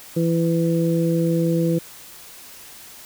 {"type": "harmonic tone", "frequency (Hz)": 166.6, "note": "E3", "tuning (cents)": 19, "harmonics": [1, 2, 3], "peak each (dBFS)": [-19, -22, -24], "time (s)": [0.16, 1.79], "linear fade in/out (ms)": 10, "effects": ["white hiss -42 dBFS RMS until 3.05 s"]}